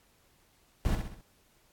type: noise with echo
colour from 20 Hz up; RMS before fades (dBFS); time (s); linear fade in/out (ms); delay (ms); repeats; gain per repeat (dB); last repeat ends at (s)
brown; -27; 0.85-0.95; 0; 65; 4; -6; 1.21
effects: pink hiss -66 dBFS RMS until 1.72 s + AAC 64 kbps